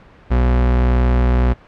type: tone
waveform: 40% pulse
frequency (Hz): 61.74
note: B1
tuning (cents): 0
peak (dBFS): -11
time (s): 0.3-1.54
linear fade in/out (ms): 20
effects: pink hiss -45 dBFS RMS until 1.67 s + low-pass 2000 Hz 12 dB/octave